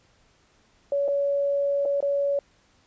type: tone with dropouts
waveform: sine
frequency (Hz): 564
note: C#5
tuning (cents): +30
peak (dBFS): -21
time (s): 0.92-2.39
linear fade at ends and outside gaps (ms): 2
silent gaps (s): 1.08-1.084 / 1.853-1.857 / 2.005-2.026
effects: pink hiss -62 dBFS RMS until 2.86 s + resampled to 16000 Hz